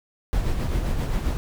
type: noise with tremolo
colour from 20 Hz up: brown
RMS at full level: -22 dBFS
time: 0.33-1.37 s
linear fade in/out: 0 ms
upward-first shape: sine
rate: 7.6 Hz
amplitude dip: 40%
effects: none